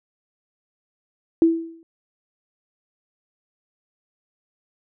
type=tone with exponential decay; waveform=sine; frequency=329.6 Hz; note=E4; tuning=in tune; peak=-9 dBFS; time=1.42-1.83 s; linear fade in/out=1 ms; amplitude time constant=88 ms; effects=none